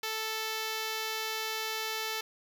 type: tone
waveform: 5% pulse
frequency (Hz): 440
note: A4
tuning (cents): 0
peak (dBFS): -21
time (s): 0.03-2.21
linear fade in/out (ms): 5
effects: none